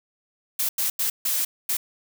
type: noise bursts at uneven times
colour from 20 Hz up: blue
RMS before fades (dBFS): -24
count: 5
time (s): 0.59-0.69 / 0.78-0.9 / 0.99-1.1 / 1.25-1.45 / 1.69-1.77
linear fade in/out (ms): 5
effects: none